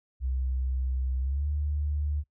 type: tone with pitch glide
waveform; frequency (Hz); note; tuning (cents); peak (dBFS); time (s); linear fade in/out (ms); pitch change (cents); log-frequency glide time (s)
sine; 64.5 to 73.66; C2 to D2; -24 to +6; -26; 0.2-2.24; 50; +230; 1.2-1.47
effects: noise-tail reverb RT60 0.1 s tail -23 dB re dry